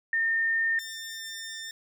sine / 15% pulse tone pair in turn, 1818 / 1799.2 Hz, A#6 / A6, -44 / +38 cents, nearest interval unison, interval 18 cents, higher first, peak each -23 / -30 dBFS, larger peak first, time 0.13-0.79 / 0.79-1.71 s, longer second, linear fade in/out 2 ms, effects none

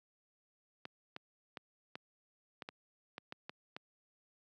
clicks, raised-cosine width 0.3 ms, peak -27 dBFS, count 10, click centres 0.854 / 1.164 / 1.572 / 1.955 / 2.622 / 2.689 / 3.181 / 3.324 / 3.495 / 3.765 s, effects high-pass 150 Hz 12 dB/octave

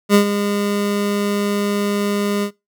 25% pulse tone with ADSR envelope, 203.8 Hz, G#3, 32 cents flat, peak -4 dBFS, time 0.09-2.51 s, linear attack 55 ms, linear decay 97 ms, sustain -10 dB, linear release 80 ms, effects noise-tail reverb RT60 0.2 s tail -20 dB re dry

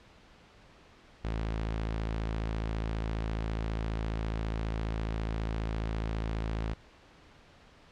sawtooth tone, 54.7 Hz, A1, 9 cents flat, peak -27 dBFS, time 1.24-6.74 s, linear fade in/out 10 ms, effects pink hiss -57 dBFS RMS until 7.91 s + low-pass 4000 Hz 12 dB/octave

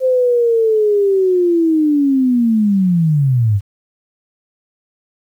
sine linear sweep, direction down, 523.3 to 95 Hz, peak -10 dBFS, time 0-3.61 s, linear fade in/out 50 ms, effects 8-bit

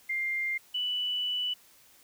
sine tone pair in turn, 2100 / 2970 Hz, C7 / F#7, +6 / +6 cents, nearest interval tritone, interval 600 cents, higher second, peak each -28 dBFS, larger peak neither, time 0.09-0.58 / 0.74-1.54 s, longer second, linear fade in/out 10 ms, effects white hiss -59 dBFS RMS until 2.03 s

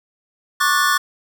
square chord, D major seventh, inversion third, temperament just, 1101.2 / 1174.7 / 1468.3 / 1762 Hz, C#6 / D6 / F#6 / A6, -12 / 0 / -14 / +2 cents, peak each -21 dBFS, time 0.6-0.98 s, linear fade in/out 10 ms, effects 7-bit

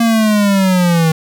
square linear sweep, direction down, 233.1 to 158.3 Hz, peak -10 dBFS, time 0-1.12 s, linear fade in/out 5 ms, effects none

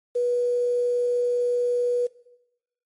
sine tone with quantisation, 487.1 Hz, B4, 24 cents flat, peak -20 dBFS, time 0.15-2.07 s, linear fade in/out 10 ms, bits 8, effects noise-tail reverb RT60 0.9 s tail -19 dB re dry + MP3 48 kbps

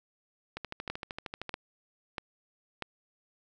two click trains, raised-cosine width 0.3 ms, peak -21 / -18 dBFS, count 13 / 4, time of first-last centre 0.57-1.493 / 0.9-2.823 s, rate 13 / 1.56 Hz, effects none

